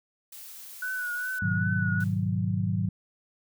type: noise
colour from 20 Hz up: blue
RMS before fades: -44 dBFS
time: 0.32-1.39 s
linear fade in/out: 5 ms
type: tone with vibrato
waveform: sine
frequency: 1480 Hz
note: F#6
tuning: in tune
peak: -29 dBFS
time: 0.82-2.04 s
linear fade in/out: 5 ms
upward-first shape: triangle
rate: 2.5 Hz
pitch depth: 49 cents each way
type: chord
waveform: sine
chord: G# minor seventh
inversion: none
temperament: equal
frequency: 103.83 / 123.47 / 155.56 / 185 Hz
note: G#2 / B2 / D#3 / F#3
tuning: 0 / 0 / 0 / 0 cents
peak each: -28 / -33 / -32 / -29 dBFS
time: 1.42-2.89 s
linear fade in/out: 5 ms
type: noise with exponential decay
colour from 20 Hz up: white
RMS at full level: -48 dBFS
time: 2-2.38 s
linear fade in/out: 5 ms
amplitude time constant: 81 ms
effects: none